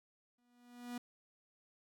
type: tone with exponential growth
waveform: 45% pulse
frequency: 243.1 Hz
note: B3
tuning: 27 cents flat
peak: -39 dBFS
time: 0.38-0.98 s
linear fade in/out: 5 ms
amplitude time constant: 130 ms
effects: none